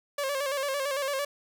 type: tone with vibrato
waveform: sawtooth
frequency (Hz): 554.4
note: C#5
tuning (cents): 0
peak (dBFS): -24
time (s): 0.18-1.25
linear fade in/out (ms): 5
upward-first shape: square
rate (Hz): 8.9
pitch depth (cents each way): 62
effects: none